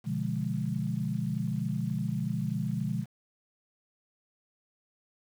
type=chord; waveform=sine; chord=B diminished seventh; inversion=none; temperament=equal; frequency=123.47 / 146.83 / 174.61 / 207.7 Hz; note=B2 / D3 / F3 / Ab3; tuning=0 / 0 / 0 / 0 cents; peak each=-34 dBFS; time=0.04-3.06 s; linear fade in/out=50 ms; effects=9-bit